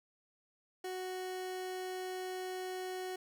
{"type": "tone", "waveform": "30% pulse", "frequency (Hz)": 370, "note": "F#4", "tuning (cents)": 0, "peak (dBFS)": -36, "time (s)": [0.84, 3.16], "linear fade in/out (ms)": 5, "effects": []}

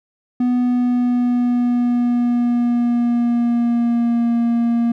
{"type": "tone with pitch glide", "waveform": "triangle", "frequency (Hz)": [246.9, 234.5], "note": ["B3", "A#3"], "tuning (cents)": [0, 11], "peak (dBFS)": -12, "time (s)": [0.4, 4.92], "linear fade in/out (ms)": 5, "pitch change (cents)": -89, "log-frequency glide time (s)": [0.55, 4.34], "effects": []}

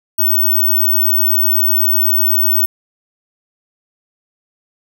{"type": "tone", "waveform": "sine", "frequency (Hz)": 15804, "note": "B9", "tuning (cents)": 0, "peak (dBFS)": -10, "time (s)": [0.18, 2.66], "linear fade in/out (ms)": 10, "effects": []}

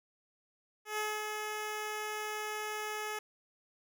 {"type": "tone with ADSR envelope", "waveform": "10% pulse", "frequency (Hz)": 425.7, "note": "G#4", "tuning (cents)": 43, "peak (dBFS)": -24, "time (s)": [0.85, 3.19], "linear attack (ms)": 130, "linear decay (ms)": 240, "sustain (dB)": -4, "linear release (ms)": 5, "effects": []}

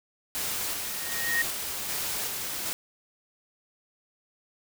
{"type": "noise with tremolo", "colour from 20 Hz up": "white", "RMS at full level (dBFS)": -31, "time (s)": [0.35, 2.73], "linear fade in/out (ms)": 0, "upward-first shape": "square", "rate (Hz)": 1.3, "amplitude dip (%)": 25}
{"type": "tone with exponential growth", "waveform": "sine", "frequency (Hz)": 1864.7, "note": "A#6", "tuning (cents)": 0, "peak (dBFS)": -21, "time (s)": [0.73, 1.42], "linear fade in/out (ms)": 5, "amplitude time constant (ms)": 150}
{"effects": []}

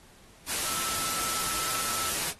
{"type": "tone in noise", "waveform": "sine", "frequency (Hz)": 1318.5, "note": "E6", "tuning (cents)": 0, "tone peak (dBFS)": -37, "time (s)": [0.63, 2.13], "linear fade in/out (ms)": 50, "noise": "white", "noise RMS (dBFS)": -30, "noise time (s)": [0.46, 2.34], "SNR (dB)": -10, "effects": ["pink hiss -56 dBFS RMS until 2.39 s", "AAC 32 kbps"]}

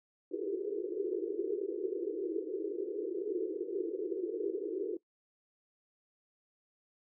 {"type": "band-pass noise", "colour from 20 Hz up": "pink", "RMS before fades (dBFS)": -36, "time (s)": [0.31, 4.97], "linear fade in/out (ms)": 5, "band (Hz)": [330, 460], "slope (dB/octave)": 96, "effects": ["noise-tail reverb RT60 0.1 s tail -19 dB re dry"]}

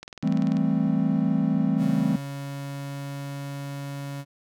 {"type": "click train", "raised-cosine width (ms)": 0.2, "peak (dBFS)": -22, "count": 12, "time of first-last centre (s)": [0.03, 0.569], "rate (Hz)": 20.4}
{"type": "chord", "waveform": "triangle", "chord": "A minor seventh", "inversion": "second", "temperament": "equal", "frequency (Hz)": [164.81, 196, 220, 261.6], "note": ["E3", "G3", "A3", "C4"], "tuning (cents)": [0, 0, 0, 0], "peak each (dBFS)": -24, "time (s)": [0.23, 2.16], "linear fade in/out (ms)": 5}
{"type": "tone with pitch glide", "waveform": "35% pulse", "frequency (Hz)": [139.6, 140.41], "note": ["C#3", "C#3"], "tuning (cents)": [13, 23], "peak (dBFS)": -30, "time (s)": [1.77, 4.25], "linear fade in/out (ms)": 50, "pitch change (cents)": 10, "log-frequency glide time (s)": [2.06, 3.43]}
{"effects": []}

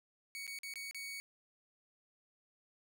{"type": "tone with dropouts", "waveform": "sawtooth", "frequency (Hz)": 2236, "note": "C#7", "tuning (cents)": 14, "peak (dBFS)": -39, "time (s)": [0.35, 1.2], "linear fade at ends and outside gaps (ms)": 0, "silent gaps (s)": [[0.467, 0.477], [0.588, 0.633], [0.738, 0.757], [0.911, 0.946]], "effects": []}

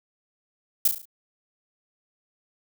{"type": "noise with echo", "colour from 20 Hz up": "violet", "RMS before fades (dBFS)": -18, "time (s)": [0.85, 0.88], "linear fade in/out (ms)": 5, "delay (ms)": 35, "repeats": 5, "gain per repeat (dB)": -6, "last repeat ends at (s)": 1.055, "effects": []}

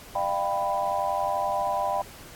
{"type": "tone cluster", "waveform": "sine", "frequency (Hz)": [601, 693, 784, 991], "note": ["D5", "F5", "G5", "B5"], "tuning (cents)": [40, -14, 0, 6], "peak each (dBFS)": [-30, -31, -28, -29], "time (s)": [0.15, 2.02], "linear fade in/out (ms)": 5, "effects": ["pink hiss -46 dBFS RMS until 2.35 s", "AAC 64 kbps"]}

